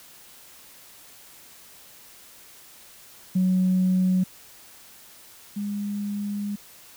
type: tone pair in turn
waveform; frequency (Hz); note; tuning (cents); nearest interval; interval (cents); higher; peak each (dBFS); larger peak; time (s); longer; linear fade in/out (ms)
sine; 185 / 204.3; F#3 / G#3; 0 / -28; major second; 172; second; -17 / -26; first; 3.35-4.24 / 5.56-6.56; second; 10
effects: tanh soft clip ceiling -14 dBFS + white hiss -49 dBFS RMS until 6.96 s